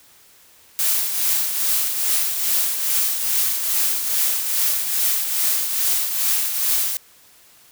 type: noise with tremolo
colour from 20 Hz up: blue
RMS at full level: -18 dBFS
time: 0.79-6.97 s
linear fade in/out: 0 ms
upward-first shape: triangle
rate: 2.4 Hz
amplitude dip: 55%
effects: white hiss -51 dBFS RMS until 7.71 s